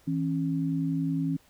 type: tone pair together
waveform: sine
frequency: 162.27 / 272.9 Hz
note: E3 / C#4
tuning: -27 / -27 cents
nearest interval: major sixth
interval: 900 cents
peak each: -28 dBFS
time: 0.07-1.37 s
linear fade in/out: 10 ms
effects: pink hiss -61 dBFS RMS until 1.49 s